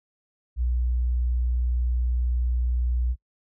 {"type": "tone", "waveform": "sine", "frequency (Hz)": 60.9, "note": "B1", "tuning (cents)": -24, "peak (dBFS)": -21, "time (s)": [0.56, 3.16], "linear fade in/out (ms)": 50, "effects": ["noise-tail reverb RT60 0.1 s tail -24 dB re dry"]}